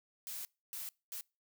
blue noise bursts at uneven times, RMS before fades -43 dBFS, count 3, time 0.27-0.45 / 0.73-0.89 / 1.12-1.21 s, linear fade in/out 0 ms, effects noise-tail reverb RT60 0.3 s tail -26 dB re dry

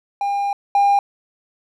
triangle tone pair in turn, 804 / 804 Hz, G5 / G5, +44 / +44 cents, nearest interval unison, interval 0 cents, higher neither, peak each -16 / -9 dBFS, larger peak second, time 0.21-0.53 / 0.75-0.99 s, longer first, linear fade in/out 2 ms, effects tanh soft clip ceiling -6 dBFS

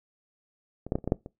clicks, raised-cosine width 2 ms, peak -24 / -12 / -13 / -30 / -27 / -15 / -8 / -26 dBFS, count 8, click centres 0.866 / 0.921 / 0.955 / 0.986 / 1.042 / 1.076 / 1.121 / 1.261 s, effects noise-tail reverb RT60 0.2 s tail -22 dB re dry

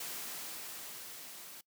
white noise with level ramp, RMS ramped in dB -41 to -50 dBFS, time 0-1.61 s, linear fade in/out 5 ms, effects noise-tail reverb RT60 0.1 s tail -21 dB re dry + high-pass 150 Hz 12 dB/octave

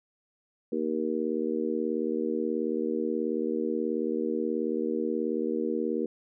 harmonic tone, 78.5 Hz, D#2, 16 cents sharp, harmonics 3 / 4 / 5 / 6, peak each -32 / -32 / -32 / -32 dBFS, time 0.72-6.06 s, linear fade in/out 5 ms, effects none

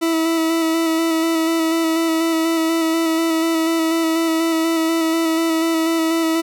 40% pulse tone with vibrato, 326.4 Hz, E4, 17 cents flat, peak -15 dBFS, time 0.01-6.42 s, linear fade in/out 20 ms, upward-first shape square, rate 4.1 Hz, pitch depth 18 cents each way, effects none

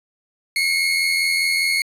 30% pulse tone pair together, 2162 / 2247 Hz, C#7 / C#7, -44 / +23 cents, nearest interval minor second, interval 67 cents, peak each -15 / -23 dBFS, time 0.56-1.82 s, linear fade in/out 2 ms, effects resampled to 32000 Hz

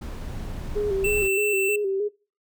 brown noise, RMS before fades -32 dBFS, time 0.01-1.28 s, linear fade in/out 10 ms
sine tone with vibrato, 401.6 Hz, G4, 42 cents sharp, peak -22 dBFS, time 0.75-2.09 s, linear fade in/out 20 ms, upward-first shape square, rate 3.2 Hz, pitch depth 60 cents each way
square tone, 2673 Hz, E7, 23 cents sharp, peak -24 dBFS, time 1.04-1.76 s, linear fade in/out 5 ms
effects noise-tail reverb RT60 0.4 s tail -26 dB re dry

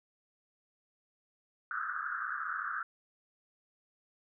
white band-pass noise, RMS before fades -37 dBFS, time 1.71-2.83 s, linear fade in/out 2 ms, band 1200 to 1600 Hz, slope 96 dB/octave, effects none

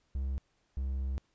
triangle tone pair in turn, 67 / 66.54 Hz, C2 / C2, +42 / +30 cents, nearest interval unison, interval 12 cents, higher first, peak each -29 / -29 dBFS, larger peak neither, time 0.15-0.38 / 0.77-1.18 s, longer second, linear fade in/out 0 ms, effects pink hiss -74 dBFS RMS until 1.34 s + resampled to 16000 Hz

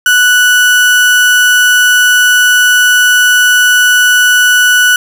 35% pulse tone, 1480 Hz, F#6, in tune, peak -3 dBFS, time 0.06-4.96 s, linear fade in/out 2 ms, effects none

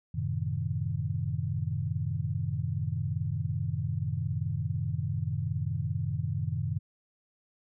sine chord, F# diminished seventh, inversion none, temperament equal, 92.5 / 110 / 130.81 / 155.56 Hz, F#2 / A2 / C3 / Eb3, 0 / 0 / 0 / 0 cents, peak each -34 dBFS, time 0.14-6.79 s, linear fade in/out 10 ms, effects none

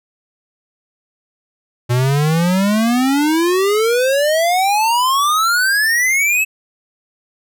square exponential sweep, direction up, 119.3 to 2638 Hz, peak -13 dBFS, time 1.89-6.45 s, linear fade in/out 20 ms, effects none

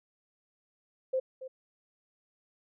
sine tone with echo, 521 Hz, C5, 7 cents flat, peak -26 dBFS, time 1.13-1.2 s, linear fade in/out 10 ms, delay 280 ms, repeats 1, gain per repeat -13 dB, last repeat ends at 1.48 s, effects none

